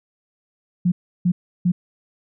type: tone bursts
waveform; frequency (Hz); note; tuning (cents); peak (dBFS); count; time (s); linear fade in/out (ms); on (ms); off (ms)
sine; 177.7; F3; +30; -14; 3; 0.85-1.72; 10; 70; 330
effects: none